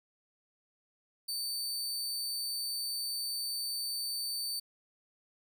sawtooth tone, 4565 Hz, D8, 50 cents flat, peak -31 dBFS, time 1.28-4.6 s, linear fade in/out 10 ms, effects none

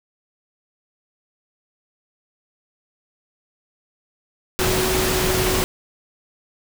sine tone in noise, 371.7 Hz, F#4, 8 cents sharp, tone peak -23 dBFS, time 4.59-5.64 s, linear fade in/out 0 ms, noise pink, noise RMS -21 dBFS, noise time 4.59-5.64 s, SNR -5 dB, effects none

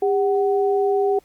sine tone pair together, 401.3 / 749 Hz, G4 / F#5, +41 / +21 cents, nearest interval major seventh, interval 1080 cents, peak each -17 / -23 dBFS, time 0.02-1.19 s, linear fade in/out 5 ms, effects pink hiss -58 dBFS RMS until 1.24 s + Opus 32 kbps

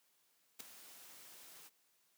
white noise with ADSR envelope, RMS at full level -43 dBFS, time 0.59-1.7 s, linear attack 15 ms, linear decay 4 ms, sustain -14 dB, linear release 33 ms, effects white hiss -75 dBFS RMS until 2.17 s + high-pass 150 Hz 12 dB/octave

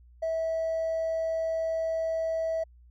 triangle tone with hard clipping, 650 Hz, E5, 24 cents flat, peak -26 dBFS, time 0.22-2.64 s, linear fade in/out 10 ms, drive 2 dB, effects added 60 Hz sine -52 dBFS peak until 2.9 s

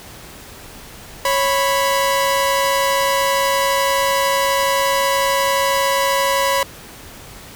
sawtooth tone pair together, 550.7 / 989 Hz, C#5 / B5, -11 / +2 cents, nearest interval minor seventh, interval 1013 cents, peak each -14 dBFS, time 1.25-6.63 s, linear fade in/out 2 ms, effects pink hiss -38 dBFS RMS until 7.55 s

